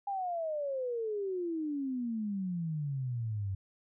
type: exponential sweep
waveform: sine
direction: down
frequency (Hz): 814 to 94.2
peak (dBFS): -32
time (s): 0.07-3.55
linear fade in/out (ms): 5
effects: none